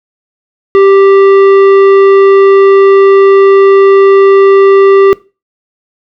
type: tone with tanh clipping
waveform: triangle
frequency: 392 Hz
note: G4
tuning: in tune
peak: -3 dBFS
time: 0.75-5.13 s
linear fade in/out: 0 ms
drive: 16 dB
effects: noise-tail reverb RT60 0.3 s tail -21 dB re dry